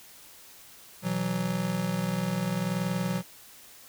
square chord, B suspended fourth, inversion none, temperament just, 123.47 / 164.63 / 185.21 Hz, B2 / E3 / F#3, 0 / -2 / +2 cents, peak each -36 / -33 / -30 dBFS, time 1.02-3.23 s, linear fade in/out 50 ms, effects white hiss -51 dBFS RMS until 3.88 s

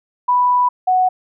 sine tone pair in turn, 987.8 / 740 Hz, B5 / F#5, 0 / 0 cents, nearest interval perfect fourth, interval 500 cents, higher first, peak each -11 dBFS, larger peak neither, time 0.28-0.69 / 0.87-1.09 s, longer first, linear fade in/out 10 ms, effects none

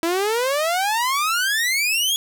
sawtooth exponential sweep, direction up, 324.2 to 3388 Hz, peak -15 dBFS, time 0.03-2.16 s, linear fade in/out 0 ms, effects none

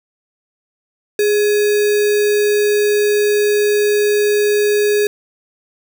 sine tone with sample-and-hold, 415.5 Hz, G#4, 1 cent sharp, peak -11 dBFS, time 1.19-5.07 s, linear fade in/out 2 ms, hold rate 2100 Hz, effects none

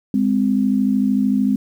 sine tone pair together, 205.1 / 258.4 Hz, G#3 / C4, -21 / -21 cents, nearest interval major third, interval 400 cents, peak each -17 dBFS, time 0.14-1.56 s, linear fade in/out 2 ms, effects 8-bit

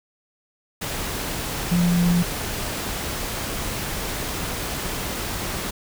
sine tone in noise, 174.61 Hz, F3, in tune, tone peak -16 dBFS, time 1.71-2.23 s, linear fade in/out 10 ms, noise pink, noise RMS -28 dBFS, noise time 0.81-5.71 s, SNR +9 dB, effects none

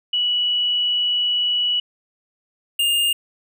sine / square tone pair in turn, 2941 / 2823 Hz, F#7 / F7, -11 / +18 cents, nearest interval minor second, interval 71 cents, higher first, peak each -17 dBFS, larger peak neither, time 0.13-1.8 / 2.79-3.13 s, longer first, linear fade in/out 5 ms, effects none

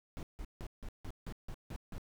brown noise bursts, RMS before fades -42 dBFS, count 9, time 0.17-1.981 s, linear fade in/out 0 ms, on 59 ms, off 160 ms, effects none

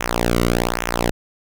sawtooth tone with flanger, 59 Hz, A#1, 22 cents sharp, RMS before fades -20 dBFS, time 0-1.11 s, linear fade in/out 5 ms, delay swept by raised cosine 0.22 to 1.21 ms, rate 1.2 Hz, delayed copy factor -0.95, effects none

